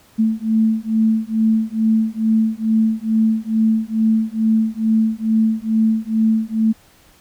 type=beating tone pair; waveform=sine; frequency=220 / 222.3 Hz; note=A3 / A3; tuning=0 / +18 cents; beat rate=2.3 Hz; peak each=-17 dBFS; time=0.18-6.73 s; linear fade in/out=20 ms; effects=pink hiss -51 dBFS RMS until 7.2 s